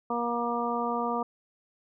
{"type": "harmonic tone", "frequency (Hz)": 237.5, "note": "A#3", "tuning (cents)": 33, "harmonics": [1, 2, 3, 4, 5], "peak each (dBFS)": [-33, -33, -33, -33, -33], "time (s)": [0.1, 1.23], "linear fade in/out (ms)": 5, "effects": []}